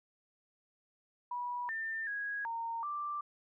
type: tone with pitch steps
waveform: sine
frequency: 975 / 1795 / 1654 / 920 / 1177 Hz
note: B5 / A6 / G#6 / A#5 / D6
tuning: -23 / +34 / -8 / -23 / +3 cents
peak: -35 dBFS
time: 1.31-3.21 s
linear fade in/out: 5 ms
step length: 380 ms
effects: none